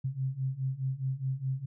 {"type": "beating tone pair", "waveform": "sine", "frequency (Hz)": [130, 134.8], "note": ["C3", "C#3"], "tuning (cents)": [-11, -48], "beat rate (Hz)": 4.8, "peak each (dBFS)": [-34, -32], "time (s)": [0.04, 1.66], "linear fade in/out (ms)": 10, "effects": []}